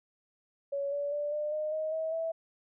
sine tone with pitch steps, 561 / 573.4 / 586.2 / 599.2 / 612.5 / 626.1 / 640 / 654.2 Hz, C#5 / D5 / D5 / D5 / D#5 / D#5 / D#5 / E5, +21 / -42 / -3 / +35 / -27 / +11 / +49 / -13 cents, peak -30 dBFS, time 0.72-2.32 s, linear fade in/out 10 ms, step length 200 ms, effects none

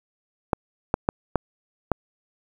clicks, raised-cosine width 1 ms, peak -5 dBFS, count 5, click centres 0.532 / 0.941 / 1.089 / 1.357 / 1.917 s, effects 7-bit

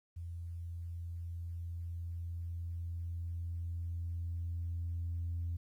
sine tone with level ramp, 85.1 Hz, F2, 44 cents flat, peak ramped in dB -40 to -33 dBFS, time 0.16-5.57 s, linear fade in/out 10 ms, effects tanh soft clip ceiling -31 dBFS + 12-bit

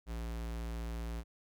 square tone, 57.2 Hz, A#1, 32 cents flat, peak -38 dBFS, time 0.06-1.24 s, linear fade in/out 50 ms, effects none

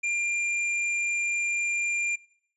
sine tone with tanh clipping, 2392 Hz, D7, 31 cents sharp, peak -27 dBFS, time 0.03-2.16 s, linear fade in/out 10 ms, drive 14 dB, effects noise-tail reverb RT60 0.6 s tail -20 dB re dry + resampled to 24000 Hz

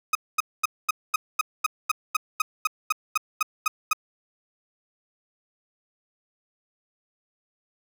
30% pulse tone bursts, 1256 Hz, D#6, 16 cents sharp, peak -16 dBFS, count 16, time 0.13-3.932 s, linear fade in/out 5 ms, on 22 ms, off 230 ms, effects none

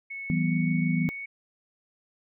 sine tone with pitch glide, 2204 to 2222 Hz, C#7 to C#7, -11 to +4 cents, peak -34 dBFS, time 0.1-1.26 s, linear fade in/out 10 ms, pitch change +15 cents, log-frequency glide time 0.24-0.53 s
sine chord, E minor, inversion none, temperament equal with one note detuned, 164.81 / 191.3 / 246.9 Hz, E3 / G3 / B3, 0 / -42 / 0 cents, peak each -25 / -29 / -28 dBFS, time 0.3-1.09 s, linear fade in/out 0 ms
effects none

